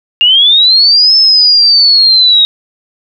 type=linear two-way sweep; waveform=sine; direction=up then down; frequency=2794 to 5274 to 3766 Hz; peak=-3 dBFS; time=0.21-2.45 s; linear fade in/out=0 ms; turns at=1.16 s; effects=none